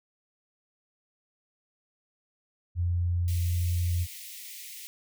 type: tone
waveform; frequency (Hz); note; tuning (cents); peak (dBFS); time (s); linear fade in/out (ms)
sine; 87.31; F2; 0; -24; 2.75-4.07; 50
type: high-pass noise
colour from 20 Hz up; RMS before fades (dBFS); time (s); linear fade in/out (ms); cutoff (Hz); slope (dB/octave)
white; -43; 3.28-4.87; 0; 1900; 96
effects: none